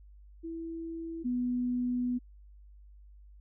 sine tone pair in turn, 329.6 / 246.9 Hz, E4 / B3, 0 / 0 cents, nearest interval perfect fourth, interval 500 cents, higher first, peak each -36 / -28 dBFS, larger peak second, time 0.43-1.24 / 1.24-2.19 s, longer second, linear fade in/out 20 ms, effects added 50 Hz sine -51 dBFS peak until 3.4 s

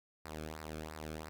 sawtooth tone with flanger, 77.9 Hz, D#2, 3 cents sharp, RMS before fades -45 dBFS, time 0.25-1.29 s, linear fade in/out 0 ms, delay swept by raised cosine 0.3 to 1.07 ms, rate 2.9 Hz, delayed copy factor -0.75, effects none

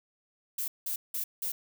violet noise bursts, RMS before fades -33 dBFS, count 4, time 0.58-1.52 s, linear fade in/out 5 ms, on 100 ms, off 180 ms, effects none

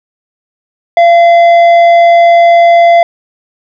sine tone with tanh clipping, 684 Hz, F5, 36 cents flat, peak -3 dBFS, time 0.97-3.03 s, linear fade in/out 2 ms, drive 8 dB, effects none

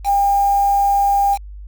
sine tone with quantisation, 801 Hz, G5, 37 cents sharp, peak -12 dBFS, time 0.04-1.38 s, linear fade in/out 50 ms, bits 5, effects added 50 Hz sine -31 dBFS peak until 1.67 s

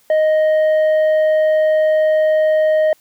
sine tone with tanh clipping, 622.3 Hz, D#5, in tune, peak -12 dBFS, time 0.1-2.93 s, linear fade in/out 2 ms, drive 5 dB, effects white hiss -55 dBFS RMS until 3 s + high-pass 80 Hz 12 dB/octave

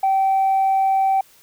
sine tone, 773 Hz, G5, 24 cents flat, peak -13 dBFS, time 0.03-1.21 s, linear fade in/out 5 ms, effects tanh soft clip ceiling -12 dBFS + white hiss -52 dBFS RMS until 1.42 s

